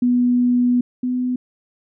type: tone pair in turn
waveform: sine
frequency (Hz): 245.6 / 250.5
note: B3 / B3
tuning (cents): -9 / +25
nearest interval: unison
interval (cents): 34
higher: second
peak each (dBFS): -13 / -18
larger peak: first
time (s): 0.02-0.81 / 1.03-1.36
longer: first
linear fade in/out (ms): 5
effects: none